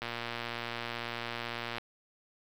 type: click train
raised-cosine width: 0.3 ms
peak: -20 dBFS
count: 209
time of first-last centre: 0.02-1.783 s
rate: 118 Hz
effects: 8-bit